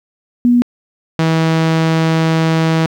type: tone pair in turn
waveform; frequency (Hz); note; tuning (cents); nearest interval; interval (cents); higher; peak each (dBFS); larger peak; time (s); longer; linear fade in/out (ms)
sine / sawtooth; 242.4 / 161.78; B3 / E3; -32 / -32; perfect fifth; 700; first; -7; neither; 0.45-0.62 / 1.19-2.86; second; 0
effects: low-pass 5000 Hz 12 dB/octave + 8-bit